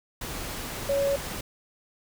sine tone in noise, 558 Hz, C#5, 11 cents sharp, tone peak -22 dBFS, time 0.89-1.16 s, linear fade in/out 5 ms, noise pink, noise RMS -35 dBFS, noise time 0.21-1.41 s, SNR +10 dB, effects none

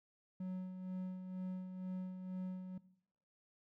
triangle tone with tremolo, 185 Hz, F#3, in tune, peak -36 dBFS, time 0.4-2.78 s, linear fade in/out 5 ms, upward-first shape sine, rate 2.1 Hz, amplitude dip 55%, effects noise-tail reverb RT60 0.7 s tail -18 dB re dry

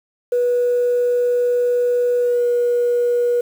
sine tone with pitch glide, 487.8 to 482.5 Hz, B4 to B4, -21 to -40 cents, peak -13 dBFS, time 0.32-3.41 s, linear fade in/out 5 ms, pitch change -19 cents, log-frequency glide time 2.19-2.44 s, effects tanh soft clip ceiling -11 dBFS + 7-bit

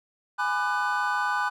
triangle chord, G# half-diminished seventh, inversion none, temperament just, 830.6 / 996.7 / 1196.1 / 1495.1 Hz, G#5 / B5 / D6 / F#6, 0 / +16 / +31 / +18 cents, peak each -28 / -28 / -29 / -26 dBFS, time 0.38-1.5 s, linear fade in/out 20 ms, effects none

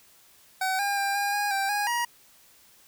25% pulse tone with pitch steps, 757 / 805 / 796 / 808 / 820 / 785 / 823 / 953 Hz, F#5 / G5 / G5 / G#5 / G#5 / G5 / G#5 / A#5, +39 / +46 / +26 / -48 / -22 / +2 / -16 / +38 cents, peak -21 dBFS, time 0.61-2.05 s, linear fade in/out 5 ms, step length 180 ms, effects white hiss -57 dBFS RMS until 2.87 s

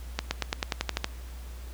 accelerating click train, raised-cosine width 0.2 ms, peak -9 dBFS, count 10, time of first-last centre 0.19-1.044 s, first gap 120 ms, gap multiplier 0.94, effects added 60 Hz sine -38 dBFS peak until 1.73 s + pink hiss -51 dBFS RMS until 1.73 s

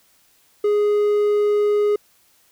triangle tone, 415.3 Hz, G#4, in tune, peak -13 dBFS, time 0.64-1.96 s, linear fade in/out 5 ms, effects white hiss -58 dBFS RMS until 2.51 s

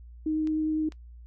sine tone with vibrato, 311.1 Hz, D#4, in tune, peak -24 dBFS, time 0.26-0.89 s, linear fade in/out 5 ms, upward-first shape triangle, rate 9.9 Hz, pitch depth 10 cents each way
clicks, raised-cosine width 0.2 ms, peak -29 dBFS, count 2, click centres 0.473 / 0.922 s
effects noise-tail reverb RT60 0.1 s tail -19 dB re dry + added 59 Hz sine -44 dBFS peak until 1.26 s

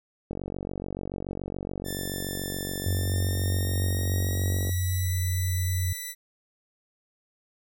click train, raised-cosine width 2 ms, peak -20 dBFS, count 207, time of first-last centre 0.31-4.693 s, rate 47 Hz
5% pulse tone with pitch glide, 1773 to 1978.7 Hz, A6 to B6, +13 to +3 cents, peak -24 dBFS, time 1.84-6.15 s, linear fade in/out 50 ms, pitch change +190 cents, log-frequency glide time 2.86-5.15 s
sine tone, 90.9 Hz, F#2, 30 cents flat, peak -24 dBFS, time 2.86-5.93 s, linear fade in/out 5 ms
effects none

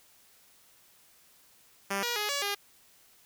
5% pulse tone with pitch steps, 197.6 / 478.9 / 418.5 / 567 / 405.2 Hz, G3 / A#4 / G#4 / C#5 / G#4, +14 / +47 / +13 / +39 / -43 cents, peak -18 dBFS, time 1.9-2.55 s, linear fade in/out 10 ms, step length 130 ms, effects white hiss -61 dBFS RMS until 3.25 s

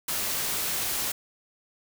white noise, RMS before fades -29 dBFS, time 0.08-1.12 s, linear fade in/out 5 ms, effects none

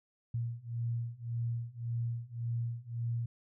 sine beating tone pair, 116.54 / 118.34 Hz, A#2 / A#2, 0 / +27 cents, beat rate 1.8 Hz, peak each -37 / -36 dBFS, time 0.34-3.26 s, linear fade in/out 5 ms, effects none

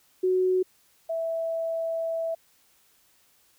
sine tone pair in turn, 370 / 657.4 Hz, F#4 / E5, 0 / -5 cents, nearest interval minor seventh, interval 995 cents, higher second, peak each -20 / -26 dBFS, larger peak first, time 0.23-0.63 / 1.09-2.35 s, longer second, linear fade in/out 10 ms, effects white hiss -63 dBFS RMS until 3.58 s

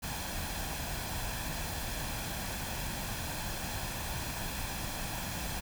pink noise with comb filter, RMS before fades -37 dBFS, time 0.02-5.61 s, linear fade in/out 20 ms, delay 1.2 ms, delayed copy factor +0.5, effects none

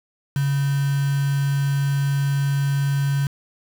sine tone with quantisation, 139.9 Hz, C#3, 16 cents sharp, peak -18 dBFS, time 0.36-3.27 s, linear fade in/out 2 ms, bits 5, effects none

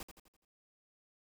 pink noise with echo, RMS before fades -45 dBFS, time 0-0.03 s, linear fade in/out 2 ms, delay 84 ms, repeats 5, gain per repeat -7 dB, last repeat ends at 0.45 s, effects none

